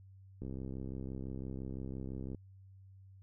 click train, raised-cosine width 3 ms, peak -30 dBFS, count 128, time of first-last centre 0.42-2.347 s, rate 65.9 Hz, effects added 96 Hz sine -54 dBFS peak until 3.22 s

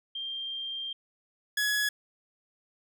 sine / sawtooth tone pair in turn, 3182 / 1685.6 Hz, G7 / G#6, +25 / +25 cents, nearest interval major seventh, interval 1100 cents, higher first, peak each -33 / -22 dBFS, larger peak second, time 0.15-0.93 / 1.57-1.89 s, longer first, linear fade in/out 5 ms, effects none

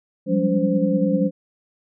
sine tone cluster, 176.9 / 192.6 / 202.8 / 284.1 / 518 Hz, F3 / G3 / G#3 / C#4 / C5, +23 / -30 / -41 / +43 / -17 cents, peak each -23 dBFS, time 0.26-1.31 s, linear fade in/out 50 ms, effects none

